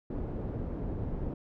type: low-pass noise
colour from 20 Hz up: pink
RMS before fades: -35 dBFS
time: 0.1-1.34 s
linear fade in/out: 5 ms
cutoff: 430 Hz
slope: 12 dB/octave
effects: none